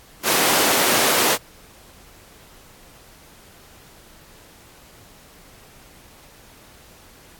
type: high-pass noise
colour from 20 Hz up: pink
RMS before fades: -18 dBFS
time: 0.23-1.38 s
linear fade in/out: 50 ms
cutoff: 340 Hz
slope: 12 dB/octave
effects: pink hiss -48 dBFS RMS until 7.39 s + AAC 64 kbps